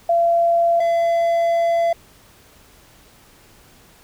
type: tone pair in turn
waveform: sine / triangle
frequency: 681 / 676.3 Hz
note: F5 / E5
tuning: -44 / +44 cents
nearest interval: unison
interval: 12 cents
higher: first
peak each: -13 dBFS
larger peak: neither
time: 0.09-0.8 / 0.8-1.93 s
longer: second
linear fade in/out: 5 ms
effects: pink hiss -50 dBFS RMS until 4.03 s